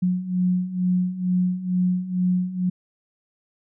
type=beating tone pair; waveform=sine; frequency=180.1 / 182.3 Hz; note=F#3 / F#3; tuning=-46 / -25 cents; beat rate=2.2 Hz; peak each=-25 / -21 dBFS; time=0.02-2.7 s; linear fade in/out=10 ms; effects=none